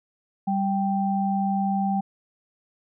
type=tone pair together; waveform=sine; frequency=196 / 784 Hz; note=G3 / G5; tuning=0 / 0 cents; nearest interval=2 octaves; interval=2400 cents; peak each=-23 / -25 dBFS; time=0.47-2.01 s; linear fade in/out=10 ms; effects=none